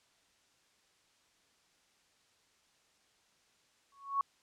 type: tone with exponential growth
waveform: sine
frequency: 1108.7 Hz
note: C#6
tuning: in tune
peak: -25 dBFS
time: 3.92-4.21 s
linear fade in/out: 2 ms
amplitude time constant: 61 ms
effects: white hiss -70 dBFS RMS until 4.42 s + low-pass 7000 Hz 12 dB/octave